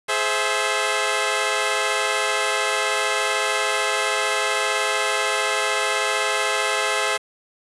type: chord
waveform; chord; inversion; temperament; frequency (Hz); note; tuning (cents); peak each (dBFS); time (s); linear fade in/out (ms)
10% pulse; Ab augmented; none; equal with one note detuned; 421.8 / 523.3 / 659.3; Ab4 / C5 / E5; +27 / 0 / 0; -16; 0.08-7.18; 20
effects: resampled to 24000 Hz + 7-bit

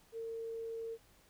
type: tone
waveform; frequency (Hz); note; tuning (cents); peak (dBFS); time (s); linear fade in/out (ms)
sine; 454.7; A#4; -43; -39; 0.12-0.98; 50
effects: pink hiss -66 dBFS RMS until 1.29 s

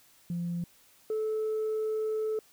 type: tone pair in turn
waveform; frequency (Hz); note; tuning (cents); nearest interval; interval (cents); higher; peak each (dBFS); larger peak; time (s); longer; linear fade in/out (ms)
sine; 172.6 / 434.9; F3 / A4; -20 / -20; octave + major third; 1600; second; -29 / -26; second; 0.3-0.64 / 1.1-2.39; second; 2
effects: tanh soft clip ceiling -26 dBFS + white hiss -61 dBFS RMS until 2.52 s

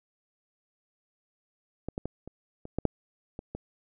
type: clicks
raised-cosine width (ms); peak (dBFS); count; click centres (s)
2; -20 / -19 / -19 / -28 / -27 / -15 / -9 / -24 / -22; 9; 1.886 / 1.979 / 2.056 / 2.276 / 2.654 / 2.786 / 2.853 / 3.391 / 3.55
effects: none

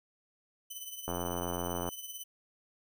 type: tone with tremolo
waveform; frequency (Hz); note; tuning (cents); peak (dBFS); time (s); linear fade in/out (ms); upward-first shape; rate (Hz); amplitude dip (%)
5% pulse; 3015; F#7; +32; -30; 0.7-2.24; 10; triangle; 18; 65
type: click train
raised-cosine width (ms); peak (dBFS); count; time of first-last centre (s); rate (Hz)
1; -21; 72; 1.08-1.889; 87.8
effects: none

